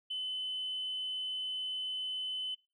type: tone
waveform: sine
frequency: 3029 Hz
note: F#7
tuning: 40 cents sharp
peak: -33 dBFS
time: 0.1-2.55 s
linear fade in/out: 10 ms
effects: noise-tail reverb RT60 0.3 s tail -21 dB re dry + tanh soft clip ceiling -30 dBFS